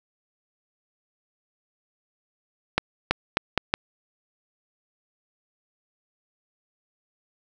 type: accelerating click train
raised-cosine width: 0.3 ms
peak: -3 dBFS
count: 5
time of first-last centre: 2.78-3.739 s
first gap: 330 ms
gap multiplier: 0.79
effects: none